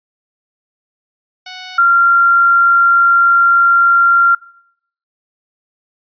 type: tone pair in turn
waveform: 5% pulse / sine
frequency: 740 / 1381.7 Hz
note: F#5 / F6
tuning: 0 / -19 cents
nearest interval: major seventh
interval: 1081 cents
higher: second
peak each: -15 / -6 dBFS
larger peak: second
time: 1.46-1.78 / 1.78-4.35 s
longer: second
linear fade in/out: 5 ms
effects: noise-tail reverb RT60 0.7 s tail -24 dB re dry + resampled to 11025 Hz